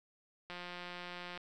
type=click train; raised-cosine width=0.3 ms; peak=-29 dBFS; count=156; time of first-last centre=0.5-1.376 s; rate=177 Hz; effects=none